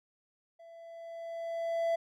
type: tone with level ramp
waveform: triangle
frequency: 668 Hz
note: E5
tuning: 23 cents sharp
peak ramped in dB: -49 to -24 dBFS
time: 0.59-1.96 s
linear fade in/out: 10 ms
effects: none